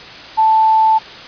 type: tone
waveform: sine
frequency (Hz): 880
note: A5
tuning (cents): 0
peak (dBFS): -8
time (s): 0.37-0.99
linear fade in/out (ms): 20
effects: white hiss -33 dBFS RMS until 1.27 s + resampled to 11025 Hz